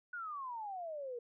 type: exponential sweep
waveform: sine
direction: down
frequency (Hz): 1480 to 466.2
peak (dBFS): -40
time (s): 0.13-1.19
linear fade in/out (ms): 5
effects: none